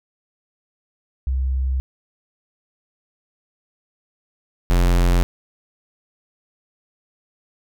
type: tone pair in turn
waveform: sine / square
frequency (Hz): 65.4 / 43.92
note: C2 / F1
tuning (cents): 0 / +11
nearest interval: perfect fifth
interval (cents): 689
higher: first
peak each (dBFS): -18 / -14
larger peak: second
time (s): 1.27-1.8 / 4.7-5.23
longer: neither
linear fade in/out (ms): 0
effects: none